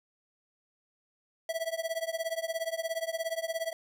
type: tone with tremolo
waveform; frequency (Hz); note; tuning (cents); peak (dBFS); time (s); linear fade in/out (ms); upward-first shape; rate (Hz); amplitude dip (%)
square; 656; E5; -9; -28; 1.49-3.73; 2; triangle; 17; 100
effects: none